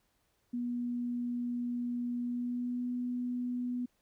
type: tone with pitch glide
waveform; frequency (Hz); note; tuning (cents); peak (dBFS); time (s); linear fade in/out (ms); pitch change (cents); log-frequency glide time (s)
sine; 242.2 to 246.3; B3 to B3; -34 to -5; -32; 0.53-3.86; 10; +29; 2.2-2.88
effects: pink hiss -75 dBFS RMS until 4.01 s